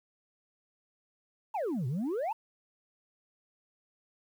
sine exponential two-way sweep, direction down then up, 945 to 118.1 to 945 Hz, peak -27 dBFS, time 1.54-2.33 s, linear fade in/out 10 ms, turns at 1.87 s, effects tanh soft clip ceiling -29 dBFS + 10-bit

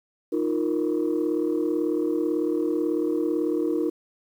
sine chord, Eb suspended second, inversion none, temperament equal, 311.1 / 349.2 / 466.2 Hz, Eb4 / F4 / Bb4, 0 / 0 / 0 cents, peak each -24 / -25 / -27 dBFS, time 0.32-3.9 s, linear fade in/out 10 ms, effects tanh soft clip ceiling -16 dBFS + 9-bit

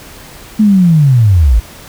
sine linear sweep, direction down, 220 to 49 Hz, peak -4 dBFS, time 0.59-1.6 s, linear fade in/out 10 ms, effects pink hiss -34 dBFS RMS until 1.88 s

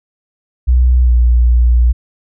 sine tone with pitch glide, 62.2 to 59.94 Hz, B1 to A#1, +13 to +49 cents, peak -6 dBFS, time 0.67-1.93 s, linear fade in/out 20 ms, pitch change -64 cents, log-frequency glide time 1.04-1.11 s, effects none

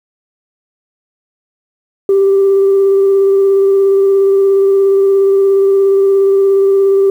sine tone with vibrato, 392 Hz, G4, in tune, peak -5 dBFS, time 2.09-7.1 s, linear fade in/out 2 ms, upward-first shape square, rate 17 Hz, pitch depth 11 cents each way, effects tanh soft clip ceiling -3 dBFS + 7-bit

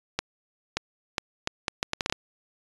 accelerating click train, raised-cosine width 0.2 ms, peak -8 dBFS, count 11, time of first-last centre 0.19-2.125 s, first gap 580 ms, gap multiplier 0.71, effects resampled to 22050 Hz

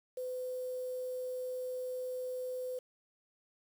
sine tone with quantisation, 506 Hz, B4, 42 cents sharp, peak -36 dBFS, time 0.17-2.79 s, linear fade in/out 5 ms, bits 9, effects none

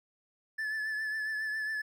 triangle tone with vibrato, 1738 Hz, A6, 22 cents flat, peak -30 dBFS, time 0.58-1.82 s, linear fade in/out 10 ms, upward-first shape triangle, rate 7.3 Hz, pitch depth 39 cents each way, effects none

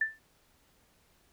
sine tone with exponential decay, 1769 Hz, A6, 9 cents sharp, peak -22 dBFS, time 0.01-0.19 s, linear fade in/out 5 ms, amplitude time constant 37 ms, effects pink hiss -67 dBFS RMS until 1.32 s

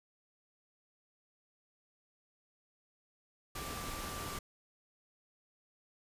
sine tone in noise, 1174.7 Hz, D6, in tune, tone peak -46 dBFS, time 3.55-4.39 s, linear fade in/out 5 ms, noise pink, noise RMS -42 dBFS, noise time 3.55-4.39 s, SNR -7 dB, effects resampled to 32000 Hz

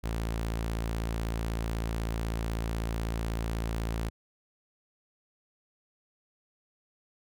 sawtooth tone, 56.1 Hz, A1, 34 cents sharp, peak -26 dBFS, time 0.03-4.1 s, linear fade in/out 20 ms, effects none

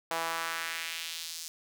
sawtooth tone with high-pass filter sweep, 164.81 Hz, E3, in tune, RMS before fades -36 dBFS, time 0.11-1.48 s, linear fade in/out 0 ms, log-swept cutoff 750 to 5700 Hz, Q 1.5, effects none

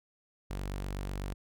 sawtooth tone, 48 Hz, G1, 36 cents flat, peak -31 dBFS, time 0.5-1.34 s, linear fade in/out 10 ms, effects none

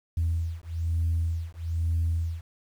sine beating tone pair, 82.41 / 83.51 Hz, E2 / E2, 0 / +23 cents, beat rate 1.1 Hz, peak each -27 dBFS, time 0.17-2.41 s, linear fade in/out 5 ms, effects tanh soft clip ceiling -19 dBFS + 9-bit

